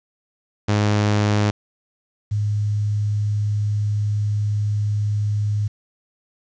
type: tone pair in turn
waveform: sawtooth / sine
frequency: 104.3 / 104.3 Hz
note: G#2 / G#2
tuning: +8 / +8 cents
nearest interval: unison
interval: 0 cents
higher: neither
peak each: -12 / -18 dBFS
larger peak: first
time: 0.68-1.51 / 2.31-5.68 s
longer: second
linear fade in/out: 10 ms
effects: resampled to 16000 Hz + 8-bit